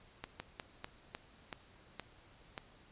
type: slowing click train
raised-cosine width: 0.3 ms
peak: -25 dBFS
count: 8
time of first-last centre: 0.24-2.578 s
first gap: 160 ms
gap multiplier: 1.24
effects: pink hiss -62 dBFS RMS until 2.91 s + resampled to 8000 Hz